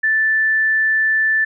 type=tone; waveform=sine; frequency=1760 Hz; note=A6; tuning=in tune; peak=-13 dBFS; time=0.03-1.45 s; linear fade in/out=10 ms; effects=none